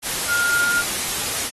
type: tone in noise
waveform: sine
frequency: 1414 Hz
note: F6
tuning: 21 cents sharp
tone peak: -18 dBFS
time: 0.27-0.84 s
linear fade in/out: 50 ms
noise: white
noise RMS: -24 dBFS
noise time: 0.02-1.51 s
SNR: +3 dB
effects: AAC 32 kbps